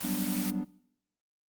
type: noise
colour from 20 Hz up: white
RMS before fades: -37 dBFS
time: 0-0.51 s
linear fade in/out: 10 ms
type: chord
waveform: triangle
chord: G major seventh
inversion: third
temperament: equal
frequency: 185 / 196 / 246.9 / 293.7 Hz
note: F#3 / G3 / B3 / D4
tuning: 0 / 0 / 0 / 0 cents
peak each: -33 dBFS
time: 0.03-0.65 s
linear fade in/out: 20 ms
effects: noise-tail reverb RT60 0.7 s tail -21 dB re dry + Opus 24 kbps